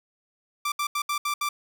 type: tone bursts at uneven times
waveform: sawtooth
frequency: 1174.7 Hz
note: D6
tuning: in tune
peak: -21 dBFS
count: 6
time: 0.65-0.72 / 0.79-0.87 / 0.95-1.02 / 1.09-1.18 / 1.25-1.34 / 1.41-1.49 s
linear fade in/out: 5 ms
effects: none